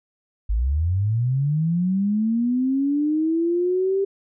sine linear sweep, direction up, 48.65 to 396.2 Hz, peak -18 dBFS, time 0.49-4.05 s, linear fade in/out 10 ms, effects none

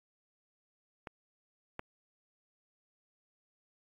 clicks, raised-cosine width 0.5 ms, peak -27 / -23 dBFS, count 2, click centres 1.072 / 1.794 s, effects AAC 32 kbps

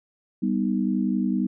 sine chord, G augmented, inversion none, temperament equal, 196 / 246.9 / 311.1 Hz, G3 / B3 / D#4, 0 / 0 / 0 cents, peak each -24 / -25 / -28 dBFS, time 0.42-1.47 s, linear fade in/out 10 ms, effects none

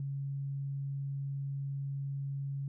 sine tone, 138.59 Hz, C#3, in tune, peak -34 dBFS, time 0-2.68 s, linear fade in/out 2 ms, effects none

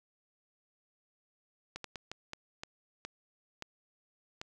slowing click train, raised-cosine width 0.2 ms, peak -23 dBFS, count 9, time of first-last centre 1.76-4.415 s, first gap 83 ms, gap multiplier 1.38, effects none

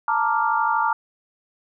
sine chord, Bb major seventh, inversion third, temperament equal, 880 / 932.3 / 1174.7 / 1396.9 Hz, A5 / Bb5 / D6 / F6, 0 / 0 / 0 / 0 cents, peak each -23 / -23 / -24 / -25 dBFS, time 0.08-0.93 s, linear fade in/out 2 ms, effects none

